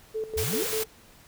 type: tone with tremolo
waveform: sine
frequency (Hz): 438.3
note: A4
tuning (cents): -7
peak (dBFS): -27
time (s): 0.14-0.86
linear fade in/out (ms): 20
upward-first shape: square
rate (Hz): 5.1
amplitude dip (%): 75
type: exponential sweep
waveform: sine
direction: up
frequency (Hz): 64.3 to 521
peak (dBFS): -30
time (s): 0.36-0.67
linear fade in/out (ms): 10
type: noise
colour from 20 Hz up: white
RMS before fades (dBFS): -31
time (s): 0.37-0.84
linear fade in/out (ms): 10
effects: pink hiss -54 dBFS RMS until 1.27 s